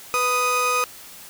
30% pulse tone pair together, 495.9 / 1244.5 Hz, B4 / D#6, +7 / 0 cents, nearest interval octave + major third, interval 1593 cents, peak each -23 / -17 dBFS, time 0.14-0.84 s, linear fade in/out 0 ms, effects white hiss -42 dBFS RMS until 1.29 s

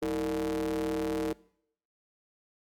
square ring-modulated tone, 67.7 Hz, C#2, 40 cents flat, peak -26 dBFS, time 0.02-1.33 s, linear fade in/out 5 ms, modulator 387 Hz, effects noise-tail reverb RT60 0.7 s tail -22 dB re dry + MP3 96 kbps

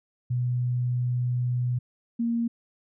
sine tone pair in turn, 123.5 / 233.1 Hz, B2 / A#3, 0 / 0 cents, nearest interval major seventh, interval 1100 cents, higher second, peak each -23 dBFS, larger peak neither, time 0.3-1.79 / 2.19-2.48 s, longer first, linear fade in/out 10 ms, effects none

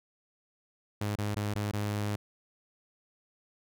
sawtooth tone with dropouts, 103.8 Hz, G#2, in tune, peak -26 dBFS, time 1.01-2.16 s, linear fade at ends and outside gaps 5 ms, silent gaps 1.157-1.185 / 1.346-1.362 / 1.539-1.555 / 1.714-1.734 s, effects none

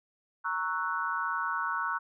sine chord, F# dominant seventh, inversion first, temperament equal, 932.3 / 1108.7 / 1318.5 / 1480 Hz, A#5 / C#6 / E6 / F#6, 0 / 0 / 0 / 0 cents, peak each -36 / -34 / -35 / -33 dBFS, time 0.44-1.99 s, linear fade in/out 20 ms, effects none

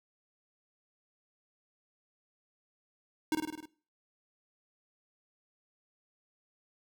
square tone with echo, 311.1 Hz, D#4, in tune, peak -27 dBFS, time 3.32-3.35 s, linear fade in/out 2 ms, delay 51 ms, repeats 6, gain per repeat -3 dB, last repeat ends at 3.656 s, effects noise-tail reverb RT60 0.4 s tail -20 dB re dry

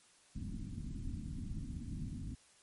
pink low-pass noise, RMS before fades -42 dBFS, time 0.35-2.35 s, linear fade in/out 10 ms, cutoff 280 Hz, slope 48 dB/octave, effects white hiss -65 dBFS RMS until 2.62 s + MP3 48 kbps

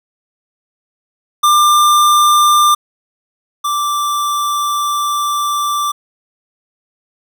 square tone pair in turn, 1193 / 1173.2 Hz, D6 / D6, +27 / -2 cents, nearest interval unison, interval 29 cents, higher first, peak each -8 / -15 dBFS, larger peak first, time 1.43-2.75 / 3.64-5.92 s, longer second, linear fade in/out 10 ms, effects none

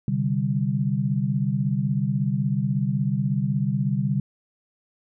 sine chord, C suspended second, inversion none, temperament just, 130.81 / 147.16 / 196.22 Hz, C3 / D3 / G3, 0 / +4 / +2 cents, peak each -25 dBFS, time 0.08-4.2 s, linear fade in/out 2 ms, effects none

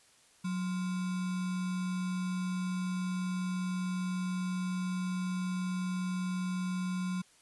sine tone with sample-and-hold, 182.7 Hz, F#3, 22 cents flat, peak -31 dBFS, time 0.44-7.22 s, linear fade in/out 10 ms, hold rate 1225 Hz, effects white hiss -63 dBFS RMS until 7.41 s + resampled to 24000 Hz

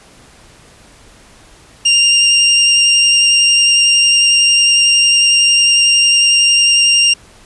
25% pulse tone with vibrato, 2794 Hz, F7, in tune, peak -4 dBFS, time 1.85-7.14 s, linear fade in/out 10 ms, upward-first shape sine, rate 11 Hz, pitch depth 9 cents each way, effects pink hiss -43 dBFS RMS until 7.45 s + resampled to 24000 Hz

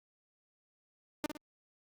sawtooth tone with echo, 300.3 Hz, D4, 39 cents sharp, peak -27 dBFS, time 1.24-1.26 s, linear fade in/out 0 ms, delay 55 ms, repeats 2, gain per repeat -7 dB, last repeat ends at 1.37 s, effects Opus 48 kbps

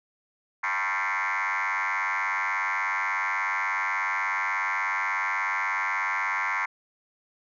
sine tone with frequency modulation, 1568 Hz, G6, in tune, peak -23 dBFS, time 0.63-6.66 s, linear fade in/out 10 ms, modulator 96.5 Hz, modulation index 6.9, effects tanh soft clip ceiling -22 dBFS

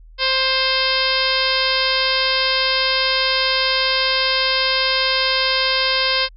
harmonic tone with a mistuned harmonic, 525 Hz, C5, 6 cents sharp, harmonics 1 / 2 / 3 / 4 / 5 / 6 / 7 / 8 / 9 / 10, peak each -25 / -25 / -25 / -25 / -25 / -25 / -25 / -25 / -25 / -25 dBFS, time 0.18-6.29 s, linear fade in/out 50 ms, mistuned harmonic 10, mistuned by -50 cents, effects added 40 Hz sine -40 dBFS peak until 6.36 s

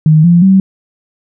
sine tone with pitch steps, 155.56 / 172.6 / 191.52 Hz, D#3 / F3 / G3, 0 / -20 / -40 cents, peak -3 dBFS, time 0.06-0.6 s, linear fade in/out 2 ms, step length 180 ms, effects none

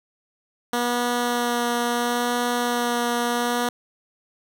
10% pulse tone with vibrato, 240.8 Hz, B3, 44 cents flat, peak -13 dBFS, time 0.73-3.69 s, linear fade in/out 2 ms, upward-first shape sine, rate 0.73 Hz, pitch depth 12 cents each way, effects none

